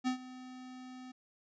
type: tone with ADSR envelope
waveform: square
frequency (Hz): 254.8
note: C4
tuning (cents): -46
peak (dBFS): -29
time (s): 0.04-1.12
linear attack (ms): 32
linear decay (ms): 100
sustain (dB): -18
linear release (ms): 10
effects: resampled to 16000 Hz